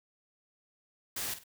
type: noise with echo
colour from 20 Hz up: white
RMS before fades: -36 dBFS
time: 1.16-1.34 s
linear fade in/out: 5 ms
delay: 49 ms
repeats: 2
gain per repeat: -11 dB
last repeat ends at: 1.438 s
effects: none